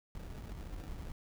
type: noise with sample-and-hold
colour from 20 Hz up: brown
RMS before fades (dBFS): -44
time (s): 0.15-1.12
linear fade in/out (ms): 2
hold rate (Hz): 1050
effects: none